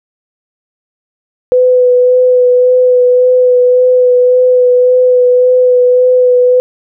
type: tone with vibrato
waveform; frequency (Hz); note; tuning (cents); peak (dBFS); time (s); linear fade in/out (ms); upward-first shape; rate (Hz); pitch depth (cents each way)
sine; 500; B4; +21; -4; 1.52-6.6; 0; sine; 1.8; 16
effects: none